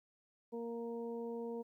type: harmonic tone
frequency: 233.1 Hz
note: A#3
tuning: in tune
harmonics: 1 / 2 / 3 / 4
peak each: -44 / -41 / -56 / -53 dBFS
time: 0.52-1.63 s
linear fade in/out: 20 ms
effects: 13-bit